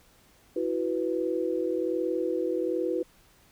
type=chord; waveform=sine; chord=E suspended second; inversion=none; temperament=just; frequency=329.6 / 370.8 / 494.4 Hz; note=E4 / F#4 / B4; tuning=0 / +4 / +2 cents; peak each=-30 dBFS; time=0.56-3.03 s; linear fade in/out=5 ms; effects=pink hiss -60 dBFS RMS until 3.51 s